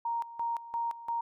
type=tone with tremolo; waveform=sine; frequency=932.3 Hz; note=A#5; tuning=in tune; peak=-29 dBFS; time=0.05-1.21 s; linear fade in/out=5 ms; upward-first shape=square; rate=2.9 Hz; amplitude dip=80%; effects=none